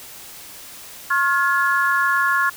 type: tone cluster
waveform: sine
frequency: 1081 / 1408 / 1701 Hz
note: C#6 / F6 / G#6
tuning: -44 / +14 / +41 cents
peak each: -20 dBFS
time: 1.1-2.5 s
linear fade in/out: 10 ms
effects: white hiss -39 dBFS RMS until 2.56 s